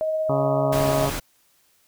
sine tone with tremolo, 629 Hz, D#5, 19 cents sharp, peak -20 dBFS, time 0.01-1.06 s, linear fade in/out 0 ms, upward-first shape triangle, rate 16 Hz, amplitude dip 25%
harmonic tone, 138.59 Hz, C#3, in tune, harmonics 1 / 2 / 3 / 4 / 5 / 6 / 7 / 8 / 9, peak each -25 / -28 / -30 / -31 / -32 / -33 / -33 / -34 / -35 dBFS, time 0.29-1.1 s, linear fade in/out 5 ms
pink noise, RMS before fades -29 dBFS, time 0.72-1.2 s, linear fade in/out 10 ms
effects white hiss -62 dBFS RMS until 1.87 s

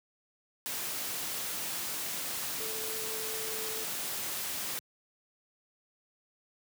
sine tone in noise, 440 Hz, A4, in tune, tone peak -42 dBFS, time 2.6-3.84 s, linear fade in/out 0 ms, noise white, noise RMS -36 dBFS, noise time 0.66-4.79 s, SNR -9 dB, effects high-pass 100 Hz 12 dB/octave

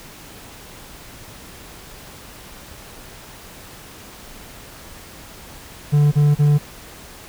triangle tone bursts, 146.83 Hz, D3, in tune, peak -9 dBFS, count 3, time 5.92-6.586 s, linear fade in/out 20 ms, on 200 ms, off 33 ms, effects pink hiss -40 dBFS RMS until 7.28 s

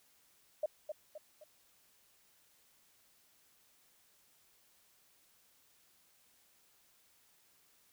sine tone with echo, 610 Hz, D#5, 34 cents flat, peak -30 dBFS, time 0.63-0.66 s, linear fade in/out 5 ms, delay 260 ms, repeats 3, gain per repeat -7 dB, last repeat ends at 1.44 s, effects white hiss -69 dBFS RMS until 7.92 s

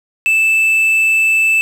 triangle tone with quantisation, 2637 Hz, E7, in tune, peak -8 dBFS, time 0.26-1.61 s, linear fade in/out 0 ms, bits 6, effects none

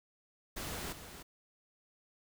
pink noise with echo, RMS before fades -41 dBFS, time 0.56-0.93 s, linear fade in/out 10 ms, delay 300 ms, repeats 1, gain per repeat -9 dB, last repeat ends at 1.23 s, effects none

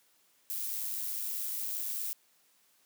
violet noise with amplitude modulation, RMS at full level -34 dBFS, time 0.5-2.13 s, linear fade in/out 0 ms, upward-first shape sine, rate 105 Hz, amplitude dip 40%, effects white hiss -68 dBFS RMS until 2.85 s + high-pass 150 Hz 12 dB/octave

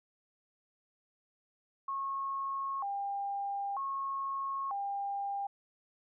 sine tone with vibrato, 934 Hz, A#5, 3 cents sharp, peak -33 dBFS, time 1.88-5.47 s, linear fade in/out 5 ms, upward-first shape square, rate 0.53 Hz, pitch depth 270 cents each way, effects none

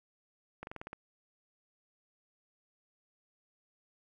slowing click train, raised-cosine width 0.5 ms, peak -27 dBFS, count 7, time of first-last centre 0.63-0.931 s, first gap 41 ms, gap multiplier 1.08, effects 11-bit

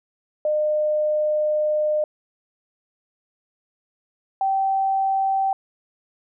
sine tone pair in turn, 607 / 775.3 Hz, D#5 / G5, -43 / -19 cents, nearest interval major third, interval 424 cents, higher second, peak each -18 dBFS, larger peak neither, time 0.45-2.04 / 4.41-5.53 s, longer first, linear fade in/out 2 ms, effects none

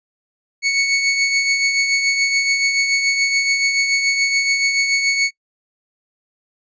sawtooth tone with tremolo, 2217 Hz, C#7, in tune, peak -9 dBFS, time 0.62-5.31 s, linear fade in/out 50 ms, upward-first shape triangle, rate 7 Hz, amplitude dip 50%, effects noise-tail reverb RT60 0.1 s tail -26 dB re dry + resampled to 16000 Hz

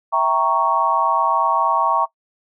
sine chord, E diminished seventh, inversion none, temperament equal, 659.3 / 784 / 932.3 / 1108.7 Hz, E5 / G5 / Bb5 / Db6, 0 / 0 / 0 / 0 cents, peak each -23 / -23 / -19 / -18 dBFS, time 0.12-2.06 s, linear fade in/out 20 ms, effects noise-tail reverb RT60 0.1 s tail -20 dB re dry

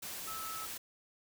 sine tone in noise, 1304 Hz, E6, 19 cents flat, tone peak -42 dBFS, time 0.27-0.66 s, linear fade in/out 10 ms, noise white, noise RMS -43 dBFS, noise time 0.02-0.78 s, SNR -2 dB, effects none

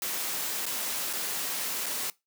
white noise with dropouts, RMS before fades -32 dBFS, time 0.02-2.1 s, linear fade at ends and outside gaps 1 ms, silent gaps 0.656-0.664 / 1.13-1.134 / 1.86-1.864 s, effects noise-tail reverb RT60 0.2 s tail -21 dB re dry + high-pass 200 Hz 12 dB/octave

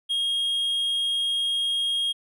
triangle tone, 3256 Hz, G#7, 35 cents flat, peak -21 dBFS, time 0.09-2.13 s, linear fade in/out 20 ms, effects none

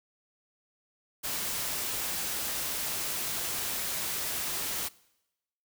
white noise, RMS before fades -33 dBFS, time 1.23-4.89 s, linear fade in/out 20 ms, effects noise-tail reverb RT60 0.9 s tail -22 dB re dry

